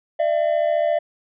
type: tone pair together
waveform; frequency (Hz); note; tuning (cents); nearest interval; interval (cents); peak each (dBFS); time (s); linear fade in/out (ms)
triangle; 600.6 / 675; D5 / E5; +39 / +41; major second; 202; -18; 0.19-0.99; 10
effects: resampled to 8000 Hz